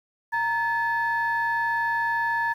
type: tone pair together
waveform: sine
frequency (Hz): 928.4 / 1730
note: A#5 / A6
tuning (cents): -7 / -30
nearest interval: major seventh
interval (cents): 1077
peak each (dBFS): -24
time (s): 0.32-2.54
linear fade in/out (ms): 20
effects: tanh soft clip ceiling -16 dBFS + 9-bit